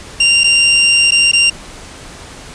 sawtooth tone with dropouts, 2781 Hz, F7, 8 cents flat, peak -4 dBFS, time 0.2-1.5 s, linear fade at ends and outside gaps 5 ms, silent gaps 0.436-0.441 / 1.109-1.119 / 1.316-1.332 s, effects pink hiss -33 dBFS RMS until 2.54 s + resampled to 22050 Hz

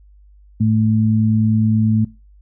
sine tone pair together, 109.55 / 219.1 Hz, A2 / A3, -7 / -7 cents, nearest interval octave, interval 1200 cents, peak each -15 dBFS, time 0.6-2.05 s, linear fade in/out 10 ms, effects noise-tail reverb RT60 0.3 s tail -22 dB re dry + added 50 Hz sine -44 dBFS peak until 2.41 s

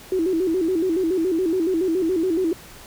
sine tone with vibrato, 349.2 Hz, F4, in tune, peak -18 dBFS, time 0.12-2.53 s, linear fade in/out 2 ms, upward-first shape square, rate 7.1 Hz, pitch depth 120 cents each way, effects pink hiss -43 dBFS RMS until 2.86 s

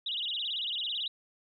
sine tone with vibrato, 3322 Hz, G#7, in tune, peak -31 dBFS, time 0.06-1.08 s, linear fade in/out 5 ms, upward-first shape sine, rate 18 Hz, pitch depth 280 cents each way, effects none

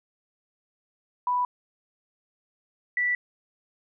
sine tone pair in turn, 987.8 / 1964.2 Hz, B5 / B6, 0 / -10 cents, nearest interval octave, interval 1190 cents, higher second, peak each -22 dBFS, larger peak neither, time 1.27-1.45 / 2.97-3.15 s, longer neither, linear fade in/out 2 ms, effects none

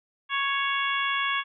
harmonic tone with a mistuned harmonic, 554.4 Hz, C#5, in tune, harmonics 2 / 3 / 4 / 5 / 6, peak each -28 / -30 / -31 / -32 / -33 dBFS, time 0.29-1.44 s, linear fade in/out 50 ms, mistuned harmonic 6, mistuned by +16 cents, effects none

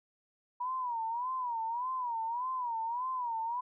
sine tone with vibrato, 964 Hz, B5, 42 cents flat, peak -32 dBFS, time 0.6-3.61 s, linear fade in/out 10 ms, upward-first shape sine, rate 1.7 Hz, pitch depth 130 cents each way, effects none

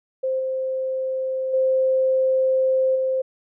sine tone with level steps, 523.3 Hz, C5, in tune, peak -20 / -22 / -16 / -19 dBFS, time 0.23-3.22 s, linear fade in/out 10 ms, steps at 0.39 / 1.53 / 2.95 s, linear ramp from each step 10 ms, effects none

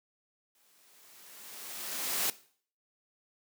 white noise with exponential growth, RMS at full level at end -29 dBFS, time 0.55-2.3 s, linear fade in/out 2 ms, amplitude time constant 380 ms, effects noise-tail reverb RT60 0.5 s tail -18 dB re dry + high-pass 200 Hz 12 dB/octave

